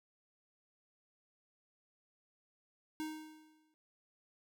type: tone with exponential decay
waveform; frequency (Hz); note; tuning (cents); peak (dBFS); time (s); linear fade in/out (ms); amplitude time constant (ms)
square; 311.1; D#4; 0; -37; 3-3.74; 0; 160
effects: none